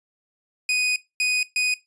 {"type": "tone bursts at uneven times", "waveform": "sawtooth", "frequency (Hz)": 2489, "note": "D#7", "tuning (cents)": 0, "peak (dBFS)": -16, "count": 3, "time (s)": [[0.69, 0.96], [1.2, 1.43], [1.56, 1.74]], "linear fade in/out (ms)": 2, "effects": ["noise-tail reverb RT60 0.2 s tail -19 dB re dry", "resampled to 22050 Hz"]}